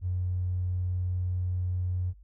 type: tone with tanh clipping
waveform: triangle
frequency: 90.5 Hz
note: F#2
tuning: 38 cents flat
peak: -26 dBFS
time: 0.01-2.14 s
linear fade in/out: 50 ms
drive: 2 dB
effects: added 50 Hz sine -50 dBFS peak until 2.23 s